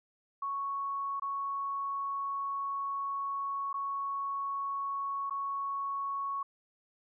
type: tone with dropouts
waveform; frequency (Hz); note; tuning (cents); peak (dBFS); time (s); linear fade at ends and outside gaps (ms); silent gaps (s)
sine; 1108.7; C#6; 0; -32; 0.42-6.43; 5; 1.198-1.22 / 3.73-3.74 / 5.298-5.307
effects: none